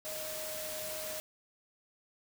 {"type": "tone in noise", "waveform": "sine", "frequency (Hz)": 622.3, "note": "D#5", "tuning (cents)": 0, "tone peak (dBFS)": -42, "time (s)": [0.05, 1.2], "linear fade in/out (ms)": 0, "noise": "white", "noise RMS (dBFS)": -41, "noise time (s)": [0.05, 1.2], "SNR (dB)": -4, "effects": []}